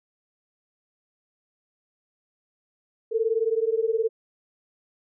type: beating tone pair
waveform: sine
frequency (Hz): 440 / 459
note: A4 / A#4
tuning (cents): 0 / -27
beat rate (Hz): 19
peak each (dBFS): -24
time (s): 3.11-4.09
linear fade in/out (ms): 20
effects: none